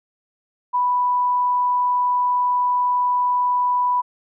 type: tone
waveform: sine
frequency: 987.8 Hz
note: B5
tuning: in tune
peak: -16 dBFS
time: 0.73-4.02 s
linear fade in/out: 20 ms
effects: none